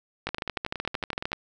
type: two click trains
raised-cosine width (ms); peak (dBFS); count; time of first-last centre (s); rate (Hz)
0.3; -16 / -12; 12 / 15; 0.29-1.318 / 0.27-1.331; 10.7 / 13.2
effects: none